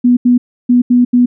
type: tone bursts at uneven times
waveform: sine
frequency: 245.2 Hz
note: B3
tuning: 12 cents flat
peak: -5 dBFS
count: 5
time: 0.04-0.17 / 0.25-0.38 / 0.69-0.82 / 0.9-1.05 / 1.13-1.26 s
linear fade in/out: 10 ms
effects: none